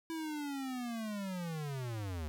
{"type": "linear sweep", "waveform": "square", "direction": "down", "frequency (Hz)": [329.6, 73.1], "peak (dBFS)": -38, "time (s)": [0.1, 2.28], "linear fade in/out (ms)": 0, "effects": ["12-bit"]}